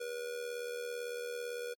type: tone with amplitude modulation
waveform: square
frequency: 482.9 Hz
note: B4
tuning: 39 cents flat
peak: -36 dBFS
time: 0-1.74 s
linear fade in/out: 10 ms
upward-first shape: sine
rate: 77.9 Hz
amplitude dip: 60%
effects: AAC 64 kbps